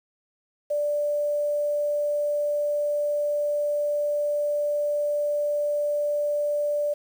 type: tone with quantisation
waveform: sine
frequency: 587.3 Hz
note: D5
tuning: in tune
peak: -22 dBFS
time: 0.7-6.94 s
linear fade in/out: 10 ms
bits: 8
effects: none